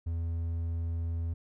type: tone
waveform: triangle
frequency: 83.4 Hz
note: E2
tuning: 21 cents sharp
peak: -28 dBFS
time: 0.06-1.34 s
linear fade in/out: 10 ms
effects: none